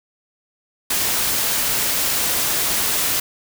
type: noise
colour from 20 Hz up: white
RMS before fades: -20 dBFS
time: 0.9-3.2 s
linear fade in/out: 5 ms
effects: none